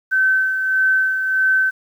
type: tone with tremolo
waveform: sine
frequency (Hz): 1535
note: G6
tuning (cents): -37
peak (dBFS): -12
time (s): 0.11-1.71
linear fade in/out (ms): 20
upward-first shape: sine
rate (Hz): 1.6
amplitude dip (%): 50
effects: 8-bit